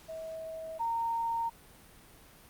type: tone pair in turn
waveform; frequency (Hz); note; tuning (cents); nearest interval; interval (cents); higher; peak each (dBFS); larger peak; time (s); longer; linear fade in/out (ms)
sine; 644 / 921.3; E5 / A#5; -41 / -21; tritone; 620; second; -38 / -29; second; 0.08-0.79 / 0.79-1.5; neither; 20
effects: pink hiss -56 dBFS RMS until 2.49 s + Opus 48 kbps